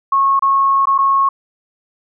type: tone with dropouts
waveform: sine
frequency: 1094 Hz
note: C#6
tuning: 23 cents flat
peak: -10 dBFS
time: 0.12-1.29 s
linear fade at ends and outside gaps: 5 ms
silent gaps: 0.394-0.422 / 0.856-0.87 / 0.98-0.986 s
effects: none